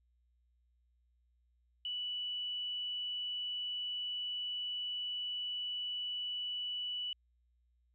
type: tone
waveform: sine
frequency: 2960 Hz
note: F#7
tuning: in tune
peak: -36 dBFS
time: 1.85-7.13 s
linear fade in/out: 2 ms
effects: added 60 Hz sine -70 dBFS peak until 7.94 s